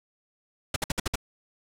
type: noise bursts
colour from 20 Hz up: pink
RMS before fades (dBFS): -26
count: 6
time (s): 0.74-1.157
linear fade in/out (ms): 5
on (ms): 22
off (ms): 57
effects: low-pass 11000 Hz 12 dB/octave